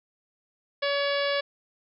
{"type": "harmonic tone", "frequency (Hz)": 566, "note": "C#5", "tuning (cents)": 36, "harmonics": [1, 2, 3, 4, 5, 6, 7, 8, 9], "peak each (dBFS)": [-26, -34, -32, -35, -37, -35, -39, -39, -41], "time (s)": [0.82, 1.41], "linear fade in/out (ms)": 10, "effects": []}